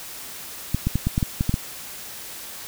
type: clicks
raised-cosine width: 5 ms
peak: -8 dBFS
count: 9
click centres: 0.746 / 0.87 / 0.956 / 1.07 / 1.179 / 1.228 / 1.409 / 1.494 / 1.541 s
effects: white hiss -37 dBFS RMS until 2.67 s